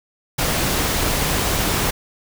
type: noise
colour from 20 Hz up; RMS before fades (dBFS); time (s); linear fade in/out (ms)
pink; -20; 0.38-1.91; 10
effects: none